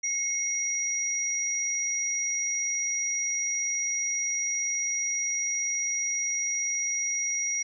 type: tone pair together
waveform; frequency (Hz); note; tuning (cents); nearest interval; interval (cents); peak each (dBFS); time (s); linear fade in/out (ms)
sine; 2164 / 5739; C#7 / F8; -42 / +46; octave + perfect fourth; 1688; -32 / -27; 0.03-7.63; 10
effects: none

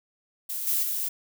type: noise with level steps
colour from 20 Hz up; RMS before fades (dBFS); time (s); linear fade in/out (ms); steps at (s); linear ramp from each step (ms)
violet; -32 / -25 / -29; 0.49-1.09; 10; 0.67 / 0.83; 2
effects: none

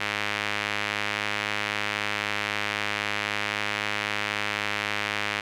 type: tone with band-pass filter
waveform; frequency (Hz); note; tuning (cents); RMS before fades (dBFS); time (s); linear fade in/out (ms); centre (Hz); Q
sawtooth; 103.83; G#2; 0; -29; 0-5.41; 10; 2300; 1.6
effects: none

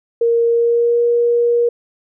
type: tone with pitch glide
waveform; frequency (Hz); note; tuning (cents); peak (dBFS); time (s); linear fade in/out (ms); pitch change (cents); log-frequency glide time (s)
sine; 466.2 to 474.6; A#4 to A#4; 0 to +31; -11; 0.21-1.69; 5; +31; 0.47-1.03
effects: none

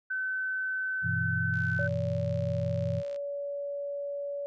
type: tone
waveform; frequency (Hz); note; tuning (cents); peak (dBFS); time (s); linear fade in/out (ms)
sine; 1524; G6; -49; -29; 0.1-1.88; 10
type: chord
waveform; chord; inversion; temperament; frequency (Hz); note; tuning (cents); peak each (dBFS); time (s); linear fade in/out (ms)
sine; E minor; first; equal; 98 / 123.47 / 164.81; G2 / B2 / E3; 0 / 0 / 0; -33; 1.02-3.03; 50
type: click train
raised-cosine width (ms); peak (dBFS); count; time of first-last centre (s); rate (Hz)
0.2; -34; 102; 1.54-3.161; 62.3
type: tone with pitch glide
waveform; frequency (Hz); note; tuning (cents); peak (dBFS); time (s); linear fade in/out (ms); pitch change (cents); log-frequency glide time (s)
sine; 573 to 568.7; D5 to C#5; -43 to +44; -32; 1.79-4.46; 0; -13; 2.27-3.07
effects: none

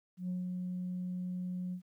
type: tone with ADSR envelope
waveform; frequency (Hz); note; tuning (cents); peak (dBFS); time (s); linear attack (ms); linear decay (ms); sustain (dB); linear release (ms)
sine; 181.1; F#3; -37; -31; 0.17-1.82; 120; 160; -3; 93
effects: tanh soft clip ceiling -31 dBFS + 12-bit

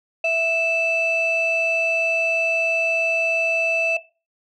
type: tone pair together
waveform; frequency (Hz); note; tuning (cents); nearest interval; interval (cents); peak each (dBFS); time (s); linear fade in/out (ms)
sine; 659.2 / 2637; E5 / E7; 0 / 0; 2 octaves; 2400; -19; 0.24-3.97; 5
effects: noise-tail reverb RT60 0.3 s tail -17 dB re dry + tanh soft clip ceiling -13 dBFS

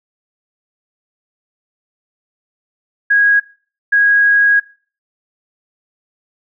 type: tone bursts at uneven times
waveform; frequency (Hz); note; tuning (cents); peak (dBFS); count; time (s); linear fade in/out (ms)
sine; 1648; G#6; -14; -8; 2; 3.1-3.4 / 3.92-4.6; 10
effects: noise-tail reverb RT60 0.4 s tail -19 dB re dry

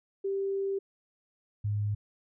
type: tone pair in turn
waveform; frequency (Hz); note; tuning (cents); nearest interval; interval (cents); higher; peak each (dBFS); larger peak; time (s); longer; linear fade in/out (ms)
sine; 392 / 103.83; G4 / G#2; 0 / 0; octave + major seventh; 2300; first; -28 / -27; second; 0.24-0.79 / 1.64-1.95; first; 10
effects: none

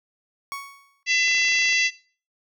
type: tone with exponential decay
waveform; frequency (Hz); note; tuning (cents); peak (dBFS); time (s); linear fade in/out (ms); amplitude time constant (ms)
30% pulse; 1113; C#6; +7; -25; 0.52-1.03; 0; 110
type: harmonic tone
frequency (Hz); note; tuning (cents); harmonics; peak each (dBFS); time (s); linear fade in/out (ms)
672; E5; +33; 3 / 4 / 5 / 6 / 7 / 8 / 9 / 10; -22 / -22 / -30 / -33 / -28 / -36 / -30 / -41; 1.06-1.91; 50
type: click train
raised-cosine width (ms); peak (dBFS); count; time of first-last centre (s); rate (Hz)
0.3; -25; 14; 1.28-1.725; 29.2
effects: noise-tail reverb RT60 0.4 s tail -19 dB re dry

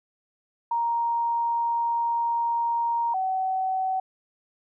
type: tone pair in turn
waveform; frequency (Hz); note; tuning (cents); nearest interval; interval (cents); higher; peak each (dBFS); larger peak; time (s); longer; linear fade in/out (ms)
sine; 935 / 756.3; A#5 / F#5; +5 / +38; major third; 367; first; -22 / -23; first; 0.71-3.14 / 3.14-4; first; 5
effects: none

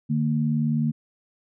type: tone pair together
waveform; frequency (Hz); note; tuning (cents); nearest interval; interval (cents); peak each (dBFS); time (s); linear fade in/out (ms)
sine; 150 / 229.4; D3 / A#3; +37 / -28; perfect fifth; 735; -23; 0.09-0.92; 20
effects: none

